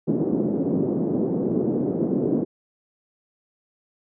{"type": "band-pass noise", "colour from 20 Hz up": "white", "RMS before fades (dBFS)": -23, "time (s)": [0.07, 2.45], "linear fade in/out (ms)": 20, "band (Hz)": [160, 390], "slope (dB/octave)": 24, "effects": []}